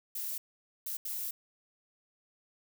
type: noise bursts at uneven times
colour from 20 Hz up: violet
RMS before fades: -37 dBFS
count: 3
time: 0.15-0.38 / 0.86-0.97 / 1.05-1.31 s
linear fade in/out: 5 ms
effects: none